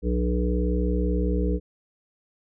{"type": "harmonic tone with a mistuned harmonic", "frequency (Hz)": 60.3, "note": "B1", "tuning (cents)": -41, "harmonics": [1, 3, 5, 7, 8], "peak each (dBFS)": [-23, -28, -30, -31, -32], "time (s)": [0.02, 1.6], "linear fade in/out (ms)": 50, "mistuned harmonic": 1, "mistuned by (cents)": 64, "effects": []}